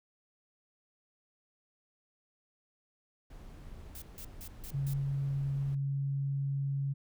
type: noise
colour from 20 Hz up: brown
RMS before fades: -48 dBFS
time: 3.3-5.75 s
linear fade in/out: 5 ms
type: noise bursts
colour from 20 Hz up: blue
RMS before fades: -47 dBFS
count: 5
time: 3.95-4.935 s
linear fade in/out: 2 ms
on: 69 ms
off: 160 ms
type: tone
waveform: sine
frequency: 138.59 Hz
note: C#3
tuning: in tune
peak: -30 dBFS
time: 4.73-6.94 s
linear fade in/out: 20 ms
effects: none